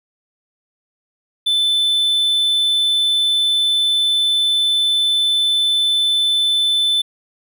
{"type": "tone", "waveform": "triangle", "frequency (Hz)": 3520, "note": "A7", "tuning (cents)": 0, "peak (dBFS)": -12, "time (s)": [1.46, 7.02], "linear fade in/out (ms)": 10, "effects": []}